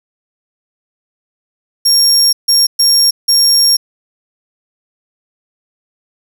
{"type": "tone bursts at uneven times", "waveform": "30% pulse", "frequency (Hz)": 5550, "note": "F8", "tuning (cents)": -12, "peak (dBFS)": -3, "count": 4, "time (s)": [[1.85, 2.33], [2.48, 2.67], [2.79, 3.11], [3.28, 3.77]], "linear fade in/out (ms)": 10, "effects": []}